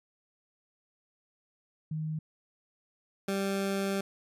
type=tone pair in turn; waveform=sine / 20% pulse; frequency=156.2 / 196.12 Hz; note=D#3 / G3; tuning=+7 / +1 cents; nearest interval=major third; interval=394 cents; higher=second; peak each=-31 / -24 dBFS; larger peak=second; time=1.91-2.19 / 3.28-4.01 s; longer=second; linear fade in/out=5 ms; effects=resampled to 32000 Hz